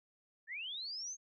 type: linear sweep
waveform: sine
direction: up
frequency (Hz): 1703 to 6500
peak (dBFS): -40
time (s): 0.47-1.17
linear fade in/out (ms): 50
effects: none